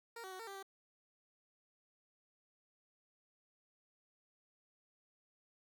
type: tone with pitch steps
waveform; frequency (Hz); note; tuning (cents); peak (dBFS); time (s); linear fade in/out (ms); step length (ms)
15% pulse; 464.3 / 378.3 / 372.5 / 455 / 393.8 / 388.8; A#4 / F#4 / F#4 / A#4 / G4 / G4; -7 / +38 / +12 / -42 / +8 / -14; -40; 0.16-0.628; 5; 78
effects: none